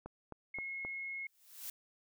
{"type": "click train", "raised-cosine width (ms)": 1, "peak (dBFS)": -31, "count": 4, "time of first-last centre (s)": [0.06, 0.849], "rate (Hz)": 3.8}
{"type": "tone", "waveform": "sine", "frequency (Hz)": 2168, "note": "C#7", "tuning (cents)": -39, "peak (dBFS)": -39, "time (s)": [0.54, 1.27], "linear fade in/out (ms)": 5}
{"type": "noise with exponential growth", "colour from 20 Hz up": "blue", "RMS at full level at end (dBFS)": -41, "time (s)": [1.25, 1.7], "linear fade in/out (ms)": 2, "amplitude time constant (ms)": 97}
{"effects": []}